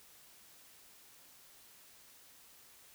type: silence
effects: white hiss -60 dBFS RMS until 2.94 s